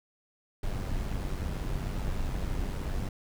brown noise with amplitude modulation, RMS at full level -30 dBFS, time 0.63-3.09 s, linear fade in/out 5 ms, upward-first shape sine, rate 95.3 Hz, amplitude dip 45%, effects none

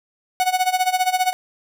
45% pulse tone with tremolo, 739 Hz, F#5, 2 cents flat, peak -14 dBFS, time 0.4-1.33 s, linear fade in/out 0 ms, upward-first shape sine, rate 15 Hz, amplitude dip 85%, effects none

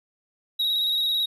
triangle tone with vibrato, 3820 Hz, A#7, 42 cents sharp, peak -20 dBFS, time 0.59-1.26 s, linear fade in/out 10 ms, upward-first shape square, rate 18 Hz, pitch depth 27 cents each way, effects none

